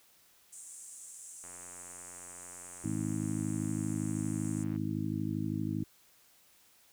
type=band-pass noise; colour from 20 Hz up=white; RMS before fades=-49 dBFS; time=0.52-4.64 s; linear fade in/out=10 ms; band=7000 to 9100 Hz; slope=48 dB/octave
type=click train; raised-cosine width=0.5 ms; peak=-38 dBFS; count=296; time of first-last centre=1.44-4.762 s; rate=88.8 Hz
type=harmonic tone; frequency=52.6 Hz; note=G#1; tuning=23 cents sharp; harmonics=2 / 3 / 4 / 5 / 6; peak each=-38 / -38 / -38 / -38 / -38 dBFS; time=2.84-5.84 s; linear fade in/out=5 ms
effects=white hiss -64 dBFS RMS until 6.92 s